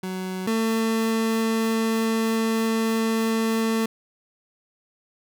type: tone pair in turn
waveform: 30% pulse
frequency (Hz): 186.3 / 224.2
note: F#3 / A3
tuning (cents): +12 / +33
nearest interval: minor third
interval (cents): 321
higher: second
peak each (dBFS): -25 / -18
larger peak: second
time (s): 0.03-0.47 / 0.47-3.86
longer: second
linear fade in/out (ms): 5
effects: none